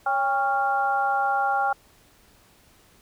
harmonic tone with a mistuned harmonic, 277.8 Hz, C#4, 4 cents sharp, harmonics 2 / 3 / 4 / 5, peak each -34 / -22 / -32 / -26 dBFS, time 0.06-1.73 s, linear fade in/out 5 ms, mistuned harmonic 3, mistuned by -61 cents, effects pink hiss -57 dBFS RMS until 3.01 s

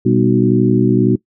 harmonic tone with a mistuned harmonic, 61.74 Hz, B1, in tune, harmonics 2 / 3 / 4 / 5 / 6, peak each -16 / -16 / -16 / -16 / -16 dBFS, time 0.05-1.16 s, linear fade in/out 10 ms, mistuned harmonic 3, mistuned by +97 cents, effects noise-tail reverb RT60 0.1 s tail -20 dB re dry

